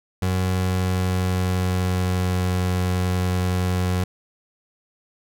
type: tone with pitch glide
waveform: 30% pulse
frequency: 92.5 to 91.02 Hz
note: F#2 to F#2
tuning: 0 to -28 cents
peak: -17 dBFS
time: 0.22-4.04 s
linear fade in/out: 5 ms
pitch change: -28 cents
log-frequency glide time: 0.44-2.63 s
effects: none